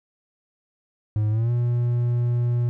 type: tone with pitch glide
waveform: triangle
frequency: 106.7 to 120.46 Hz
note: G#2 to B2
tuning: +47 to -43 cents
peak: -17 dBFS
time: 1.16-2.69 s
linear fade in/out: 0 ms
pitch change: +210 cents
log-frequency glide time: 1.3-1.51 s
effects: none